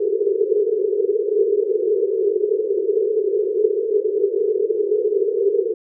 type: band-pass noise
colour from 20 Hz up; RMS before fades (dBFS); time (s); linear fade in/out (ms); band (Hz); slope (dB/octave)
pink; -19; 0-5.74; 5; 390 to 450; 96
effects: none